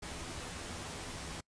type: noise with comb filter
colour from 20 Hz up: pink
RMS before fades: -43 dBFS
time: 0.02-1.41 s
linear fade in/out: 10 ms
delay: 12 ms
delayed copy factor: +0.5
effects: noise-tail reverb RT60 0.1 s tail -24 dB re dry + resampled to 22050 Hz